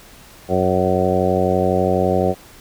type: harmonic tone with a mistuned harmonic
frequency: 92 Hz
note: F#2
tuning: 9 cents flat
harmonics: 1 / 2 / 3 / 4 / 5 / 6 / 7 / 8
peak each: -24 / -22 / -26 / -22 / -22 / -21 / -24 / -23 dBFS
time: 0.48-2.35 s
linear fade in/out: 50 ms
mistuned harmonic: 8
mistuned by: +32 cents
effects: pink hiss -44 dBFS RMS until 2.6 s